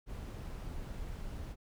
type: noise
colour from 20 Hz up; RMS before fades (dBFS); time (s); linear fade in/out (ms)
brown; -42; 0.06-1.56; 50
effects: none